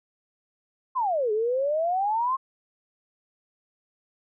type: exponential two-way sweep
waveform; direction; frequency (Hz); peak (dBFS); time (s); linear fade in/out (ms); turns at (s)
sine; down then up; 1084 to 415.3 to 1084; -22; 0.95-2.37; 20; 1.32
effects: none